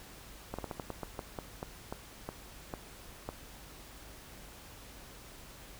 slowing click train, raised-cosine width 1 ms, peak -23 dBFS, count 14, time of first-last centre 0.54-3.29 s, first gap 46 ms, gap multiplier 1.23, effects added 50 Hz sine -57 dBFS peak until 5.79 s + pink hiss -52 dBFS RMS until 5.79 s

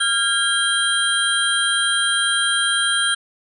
sine tone cluster, 1391 / 1621 / 3201 / 3958 / 9180 Hz, F6 / G#6 / G7 / B7 / D9, -7 / -42 / +36 / +3 / -40 cents, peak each -23 / -22 / -20 / -28 / -25 dBFS, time 0-3.15 s, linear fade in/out 10 ms, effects none

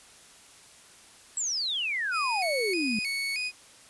sine exponential sweep, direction down, 7902 to 203.7 Hz, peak -27 dBFS, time 1.37-2.99 s, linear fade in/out 2 ms
30% pulse tone with vibrato, 2349 Hz, D7, in tune, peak -26 dBFS, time 2.11-3.52 s, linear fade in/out 50 ms, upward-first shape square, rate 1.6 Hz, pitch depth 100 cents each way
effects white hiss -53 dBFS RMS until 3.89 s + resampled to 24000 Hz

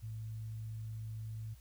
sine tone, 110.5 Hz, A2, 8 cents sharp, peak -40 dBFS, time 0.02-1.55 s, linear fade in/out 20 ms, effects added 60 Hz sine -55 dBFS peak until 1.6 s + white hiss -67 dBFS RMS until 1.6 s

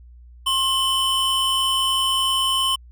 square tone pair together, 1068 / 3021 Hz, C6 / F#7, +35 / +35 cents, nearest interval octave + tritone, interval 1800 cents, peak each -24 / -20 dBFS, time 0.46-2.76 s, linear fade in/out 10 ms, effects added 60 Hz sine -42 dBFS peak until 2.91 s + resampled to 32000 Hz

